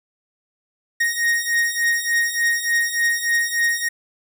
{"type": "beating tone pair", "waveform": "45% pulse", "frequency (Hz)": [1864.7, 1868.1], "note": ["A#6", "A#6"], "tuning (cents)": [0, 3], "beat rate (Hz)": 3.4, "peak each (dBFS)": [-22, -20], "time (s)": [1, 3.89], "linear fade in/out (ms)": 10, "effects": []}